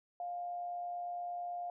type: tone with amplitude modulation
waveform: sine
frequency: 704 Hz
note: F5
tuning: 14 cents sharp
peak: -36 dBFS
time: 0.2-1.7 s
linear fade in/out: 2 ms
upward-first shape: sine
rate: 129 Hz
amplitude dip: 30%
effects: none